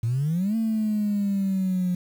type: exponential two-way sweep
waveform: sine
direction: up then down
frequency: 110 to 226.2 to 178.4 Hz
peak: -20 dBFS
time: 0.03-1.95 s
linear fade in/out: 5 ms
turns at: 0.56 s
effects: tanh soft clip ceiling -18 dBFS + 8-bit